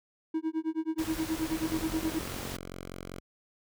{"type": "tone with tremolo", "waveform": "triangle", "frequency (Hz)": 319.4, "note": "D#4", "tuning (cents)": 45, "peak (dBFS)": -24, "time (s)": [0.34, 2.19], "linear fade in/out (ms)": 5, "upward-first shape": "sine", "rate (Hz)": 9.4, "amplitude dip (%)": 100}
{"type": "noise", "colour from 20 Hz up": "pink", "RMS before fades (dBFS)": -39, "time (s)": [0.98, 2.57], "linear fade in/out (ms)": 10}
{"type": "tone", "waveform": "5% pulse", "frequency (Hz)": 45.11, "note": "F#1", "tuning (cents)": -43, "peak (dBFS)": -29, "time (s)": [1.61, 3.2], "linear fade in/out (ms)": 10}
{"effects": []}